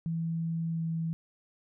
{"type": "tone with pitch glide", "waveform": "sine", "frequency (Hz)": [164.81, 163.67], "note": ["E3", "E3"], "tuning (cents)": [0, -12], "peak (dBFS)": -29, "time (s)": [0.06, 1.13], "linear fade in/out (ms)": 0, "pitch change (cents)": -12, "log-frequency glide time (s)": [0.71, 0.82], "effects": []}